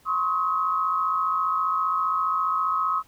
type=tone cluster; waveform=sine; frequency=1042 / 1097 / 1273 Hz; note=C6 / C#6 / D#6; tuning=-7 / -18 / +39 cents; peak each=-31 / -27 / -23 dBFS; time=0.05-3.03 s; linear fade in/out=50 ms; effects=pink hiss -58 dBFS RMS until 3.07 s